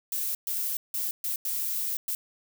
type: noise bursts at uneven times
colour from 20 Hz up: violet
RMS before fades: -30 dBFS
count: 6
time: 0.12-0.35 / 0.47-0.77 / 0.94-1.11 / 1.24-1.36 / 1.45-1.97 / 2.08-2.15 s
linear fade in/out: 2 ms
effects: none